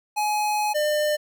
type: tone pair in turn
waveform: square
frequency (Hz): 842 / 601.1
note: G#5 / D5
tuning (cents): +24 / +40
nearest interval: tritone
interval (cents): 584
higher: first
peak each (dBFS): -22 / -21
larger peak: second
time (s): 0.16-0.74 / 0.74-1.17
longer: first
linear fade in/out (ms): 20
effects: none